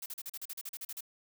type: noise bursts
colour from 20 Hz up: blue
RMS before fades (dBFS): -41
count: 13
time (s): 0.02-1.008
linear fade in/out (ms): 5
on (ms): 40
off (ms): 39
effects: none